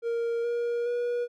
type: tone with pitch steps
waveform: triangle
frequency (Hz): 466.2 / 474.1 / 482.1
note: A#4 / A#4 / B4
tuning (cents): 0 / +29 / -42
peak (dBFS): -24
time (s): 0.02-1.28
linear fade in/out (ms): 50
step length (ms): 420
effects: none